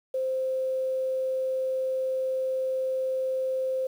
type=tone with quantisation; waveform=sine; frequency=522 Hz; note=C5; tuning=4 cents flat; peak=-25 dBFS; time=0.14-3.87 s; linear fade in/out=5 ms; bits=9; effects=none